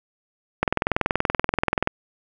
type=click train; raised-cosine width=0.5 ms; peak=-4 dBFS; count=27; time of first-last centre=0.63-1.874 s; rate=20.9 Hz; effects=none